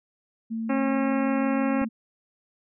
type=tone; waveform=sine; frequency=225.1 Hz; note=A3; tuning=40 cents sharp; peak=-27 dBFS; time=0.5-1.89 s; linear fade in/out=20 ms
type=harmonic tone; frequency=271.2 Hz; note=C#4; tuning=38 cents flat; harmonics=1 / 2 / 3 / 4 / 5 / 6 / 7 / 8 / 9 / 10; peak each=-24 / -30 / -34 / -36 / -38 / -40 / -41 / -42 / -43 / -44 dBFS; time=0.69-1.85 s; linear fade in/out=10 ms
type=click; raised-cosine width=5 ms; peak=-30 dBFS; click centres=1.817 s
effects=none